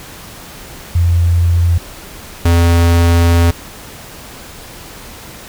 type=tone pair in turn; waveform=sine / square; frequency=86 / 85.06 Hz; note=F2 / F2; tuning=-26 / -45 cents; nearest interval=unison; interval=19 cents; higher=first; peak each=-8 dBFS; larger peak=neither; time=0.95-1.78 / 2.45-3.51 s; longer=second; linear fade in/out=5 ms; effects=pink hiss -33 dBFS RMS until 5.48 s